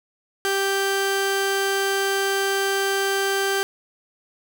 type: tone pair together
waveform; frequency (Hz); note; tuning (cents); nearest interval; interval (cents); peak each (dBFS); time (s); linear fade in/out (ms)
sawtooth; 392 / 784; G4 / G5; 0 / 0; octave; 1200; -18; 0.45-3.63; 0
effects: none